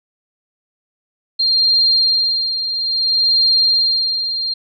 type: tone with tremolo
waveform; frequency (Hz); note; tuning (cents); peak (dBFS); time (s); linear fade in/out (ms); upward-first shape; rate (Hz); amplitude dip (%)
sine; 4194; C8; +3; -10; 1.39-4.54; 10; sine; 0.59; 60
effects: none